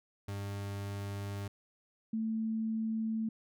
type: tone pair in turn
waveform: 40% pulse / sine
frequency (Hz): 100.3 / 221.8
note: G2 / A3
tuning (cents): +40 / +14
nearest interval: octave + major second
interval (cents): 1374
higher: second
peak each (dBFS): -36 / -31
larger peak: second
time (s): 0.28-1.48 / 2.13-3.29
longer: first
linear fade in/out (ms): 5
effects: none

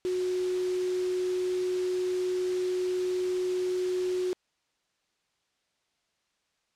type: tone in noise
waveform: sine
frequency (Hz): 365.6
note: F#4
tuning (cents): -21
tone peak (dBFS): -26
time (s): 0.05-4.33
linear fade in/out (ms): 0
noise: white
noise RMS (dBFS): -42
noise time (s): 0.05-4.33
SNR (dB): +13
effects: white hiss -75 dBFS RMS until 6.75 s + low-pass 6000 Hz 12 dB/octave

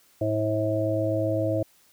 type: harmonic tone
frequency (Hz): 107.6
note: A2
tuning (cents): -38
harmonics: 1 / 3 / 5 / 6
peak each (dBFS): -28 / -28 / -28 / -28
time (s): 0.21-1.63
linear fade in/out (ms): 5
effects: white hiss -60 dBFS RMS until 1.92 s

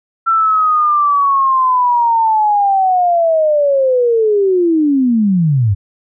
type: linear sweep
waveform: sine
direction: down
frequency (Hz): 1348 to 92.5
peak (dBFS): -9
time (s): 0.26-5.75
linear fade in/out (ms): 20
effects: none

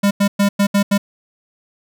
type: tone bursts at uneven times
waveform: square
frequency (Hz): 201.1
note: G3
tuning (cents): +44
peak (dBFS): -12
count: 6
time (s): 0.03-0.11 / 0.2-0.28 / 0.39-0.49 / 0.59-0.67 / 0.74-0.83 / 0.91-0.98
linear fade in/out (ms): 10
effects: none

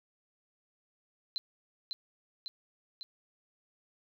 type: tone with echo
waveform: sine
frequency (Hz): 4068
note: C8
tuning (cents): -50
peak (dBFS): -31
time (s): 1.36-1.38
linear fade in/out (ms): 0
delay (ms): 550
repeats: 3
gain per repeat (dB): -3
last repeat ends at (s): 3.03
effects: none

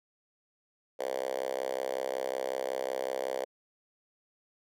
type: tone with high-pass filter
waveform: 5% pulse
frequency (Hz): 65.41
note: C2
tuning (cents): 0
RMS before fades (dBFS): -34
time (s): 0.99-3.45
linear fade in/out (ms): 10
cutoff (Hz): 520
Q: 4.3
effects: none

